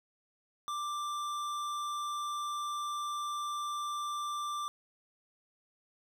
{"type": "tone with tanh clipping", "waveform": "sine", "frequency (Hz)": 1180, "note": "D6", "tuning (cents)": 8, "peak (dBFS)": -36, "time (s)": [0.68, 4.68], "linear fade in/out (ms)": 0, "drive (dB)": 17, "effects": []}